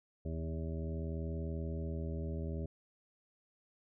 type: harmonic tone with a mistuned harmonic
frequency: 80.6 Hz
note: E2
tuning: 38 cents flat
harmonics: 1 / 2 / 3 / 4 / 5 / 7 / 8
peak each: -38 / -42 / -46 / -50 / -47 / -50 / -55 dBFS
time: 0.25-2.66 s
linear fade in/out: 5 ms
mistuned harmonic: 1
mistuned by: -49 cents
effects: none